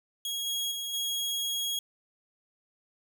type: tone with level steps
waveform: sawtooth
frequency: 3303 Hz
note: G#7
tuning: 10 cents flat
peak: -28 / -26 / -30 / -26 dBFS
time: 0.25-1.79 s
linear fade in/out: 2 ms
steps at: 0.46 / 0.71 / 0.93 s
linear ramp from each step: 10 ms
effects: none